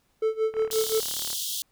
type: tone with tremolo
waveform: triangle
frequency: 440 Hz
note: A4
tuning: in tune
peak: -18 dBFS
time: 0.22-1 s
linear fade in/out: 5 ms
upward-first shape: sine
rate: 5.7 Hz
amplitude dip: 90%
type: click train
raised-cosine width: 0.5 ms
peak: -26 dBFS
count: 30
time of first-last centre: 0.54-1.33 s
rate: 36.7 Hz
type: high-pass noise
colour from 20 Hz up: pink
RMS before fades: -31 dBFS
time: 0.71-1.62 s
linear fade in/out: 0 ms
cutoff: 3000 Hz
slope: 96 dB/octave
effects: pink hiss -69 dBFS RMS until 1.71 s